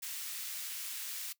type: high-pass noise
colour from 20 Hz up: white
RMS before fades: -41 dBFS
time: 0.02-1.33 s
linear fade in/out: 10 ms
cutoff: 1800 Hz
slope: 12 dB/octave
effects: noise-tail reverb RT60 0.1 s tail -19 dB re dry